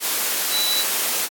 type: tone in noise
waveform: sine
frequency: 3951 Hz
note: B7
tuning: in tune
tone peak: -20 dBFS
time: 0.5-0.85 s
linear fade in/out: 50 ms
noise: white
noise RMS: -22 dBFS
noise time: 0-1.29 s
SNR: -1 dB
effects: high-pass 300 Hz 12 dB/octave + AAC 64 kbps